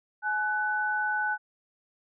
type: tone pair together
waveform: sine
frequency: 846.4 / 1495 Hz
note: G#5 / F#6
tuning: +33 / +17 cents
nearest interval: minor seventh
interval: 984 cents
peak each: -30 / -27 dBFS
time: 0.22-1.38 s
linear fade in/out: 50 ms
effects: none